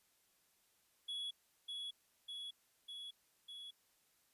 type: tone with echo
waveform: triangle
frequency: 3370 Hz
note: G#7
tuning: 25 cents sharp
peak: -39 dBFS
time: 1.08-1.31 s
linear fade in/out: 10 ms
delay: 600 ms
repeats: 4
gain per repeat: -2 dB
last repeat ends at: 3.71 s
effects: white hiss -75 dBFS RMS until 4.33 s + resampled to 32000 Hz